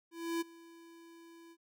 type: tone with ADSR envelope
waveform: square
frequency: 334.2 Hz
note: E4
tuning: 24 cents sharp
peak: -32 dBFS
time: 0.11-1.57 s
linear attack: 300 ms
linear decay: 18 ms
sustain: -22 dB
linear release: 55 ms
effects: none